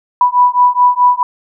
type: beating tone pair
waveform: sine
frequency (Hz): 984 / 988.7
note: B5 / B5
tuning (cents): -7 / +2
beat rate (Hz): 4.7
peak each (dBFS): -10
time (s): 0.21-1.23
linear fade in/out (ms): 2
effects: none